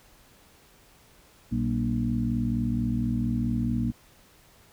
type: harmonic tone with a mistuned harmonic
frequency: 59.4 Hz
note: A#1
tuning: 33 cents sharp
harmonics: 1 / 2 / 3 / 4 / 5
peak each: -33 / -29 / -33 / -27 / -36 dBFS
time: 1.51-3.92 s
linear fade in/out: 20 ms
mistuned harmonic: 3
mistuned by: +140 cents
effects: pink hiss -57 dBFS RMS until 4.72 s